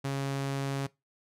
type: tone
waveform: sawtooth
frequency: 137.6 Hz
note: C#3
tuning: 12 cents flat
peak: -26 dBFS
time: 0.04-0.87 s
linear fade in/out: 10 ms
effects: noise-tail reverb RT60 0.2 s tail -20 dB re dry + low-pass 11000 Hz 12 dB/octave